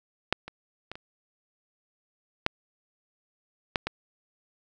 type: clicks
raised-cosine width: 0.3 ms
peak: -6 / -23 / -21 / -25 / -6 / -8 / -13 dBFS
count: 7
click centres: 0.326 / 0.48 / 0.916 / 0.955 / 2.464 / 3.758 / 3.87 s
effects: none